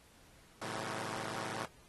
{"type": "chord", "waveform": "5% pulse", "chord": "A diminished seventh", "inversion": "none", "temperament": "equal with one note detuned", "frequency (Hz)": [110, 130.81, 158.01, 185], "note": ["A2", "C3", "Eb3", "Gb3"], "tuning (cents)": [0, 0, 27, 0], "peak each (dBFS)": [-31, -34, -34, -34], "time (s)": [0.61, 1.66], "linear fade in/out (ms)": 10, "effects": ["pink hiss -63 dBFS RMS until 1.88 s", "AAC 32 kbps"]}